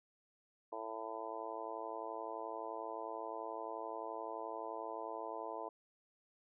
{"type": "harmonic tone", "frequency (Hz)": 111.5, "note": "A2", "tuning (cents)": 23, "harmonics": [3, 4, 5, 6, 7, 8, 9], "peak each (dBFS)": [-52, -48, -50, -47, -52, -48, -48], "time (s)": [0.72, 5.69], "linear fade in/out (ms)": 5, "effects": []}